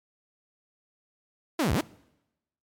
sawtooth linear two-way sweep, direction down then up, 353.3 to 51.91 to 353.3 Hz, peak -19 dBFS, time 1.59-1.81 s, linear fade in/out 5 ms, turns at 1.73 s, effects noise-tail reverb RT60 0.9 s tail -22 dB re dry + MP3 96 kbps

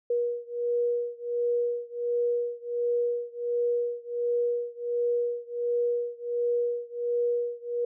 sine beating tone pair, 478.9 / 480.3 Hz, A#4 / B4, +47 / -48 cents, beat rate 1.4 Hz, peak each -28 / -29 dBFS, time 0.1-7.85 s, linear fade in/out 5 ms, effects none

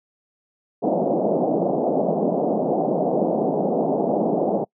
white band-pass noise, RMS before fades -21 dBFS, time 0.82-4.65 s, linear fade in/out 20 ms, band 160 to 740 Hz, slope 48 dB/octave, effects noise-tail reverb RT60 0.1 s tail -26 dB re dry

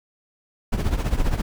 brown noise with tremolo, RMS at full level -18 dBFS, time 0.72-1.42 s, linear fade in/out 10 ms, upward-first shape triangle, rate 15 Hz, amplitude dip 80%, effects none

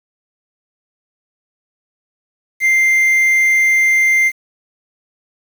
triangle tone with quantisation, 2093 Hz, C7, in tune, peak -8 dBFS, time 2.6-4.32 s, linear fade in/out 50 ms, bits 6, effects none

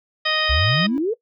harmonic tone, 622.3 Hz, D#5, in tune, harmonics 1 / 2 / 3 / 4 / 5 / 6 / 8, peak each -28 / -26 / -24 / -28 / -24 / -26 / -26 dBFS, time 0.25-0.87 s, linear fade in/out 10 ms
sine exponential sweep, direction up, 62 to 480.3 Hz, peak -18 dBFS, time 0.49-1.14 s, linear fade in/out 10 ms
triangle tone with exponential growth, 327.6 Hz, E4, 11 cents flat, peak -22 dBFS, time 0.65-0.98 s, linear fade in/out 0 ms, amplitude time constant 71 ms
effects noise-tail reverb RT60 0.1 s tail -19 dB re dry

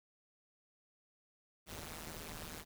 pink noise with amplitude modulation, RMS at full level -43 dBFS, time 1.66-2.65 s, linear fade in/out 50 ms, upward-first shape sine, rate 158 Hz, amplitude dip 100%, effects none

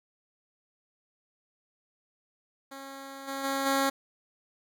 10% pulse tone with level steps, 272.6 Hz, C#4, 29 cents flat, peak -33 / -25 / -20 / -16 dBFS, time 2.71-3.9 s, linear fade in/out 10 ms, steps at 3.27 / 3.43 / 3.65 s, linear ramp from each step 20 ms, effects none

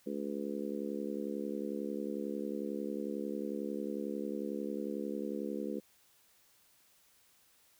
harmonic tone, 71.1 Hz, C#2, 45 cents sharp, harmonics 3 / 4 / 5 / 6 / 7, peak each -40 / -41 / -42 / -43 / -43 dBFS, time 0.06-5.8 s, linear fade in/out 10 ms, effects white hiss -67 dBFS RMS until 7.79 s

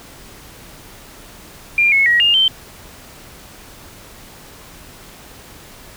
sine tone with pitch steps, 2394 / 2188 / 1904 / 2825 / 3108 Hz, D7 / C#7 / A#6 / F7 / G7, +33 / -23 / +36 / +19 / -16 cents, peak -10 dBFS, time 1.78-2.48 s, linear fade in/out 2 ms, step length 140 ms, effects pink hiss -40 dBFS RMS until 5.96 s

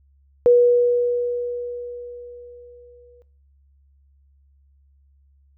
sine tone with exponential decay, 484.9 Hz, B4, 32 cents flat, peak -9 dBFS, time 0.46-3.22 s, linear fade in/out 0 ms, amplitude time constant 600 ms, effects noise-tail reverb RT60 0.4 s tail -18 dB re dry + added 69 Hz sine -54 dBFS peak until 5.57 s

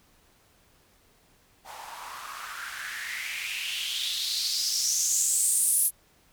blue noise with band-pass filter sweep, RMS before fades -29 dBFS, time 1.64-5.91 s, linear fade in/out 50 ms, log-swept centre 770 to 11000 Hz, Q 4.8, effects pink hiss -62 dBFS RMS until 6.32 s

